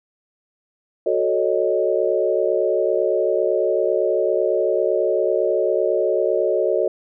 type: chord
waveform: sine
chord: D# half-diminished seventh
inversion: first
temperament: equal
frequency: 370 / 440 / 554.4 / 622.3 Hz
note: F#4 / A4 / C#5 / D#5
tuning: 0 / 0 / 0 / 0 cents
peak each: -22 dBFS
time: 1.06-6.88 s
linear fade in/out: 5 ms
effects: none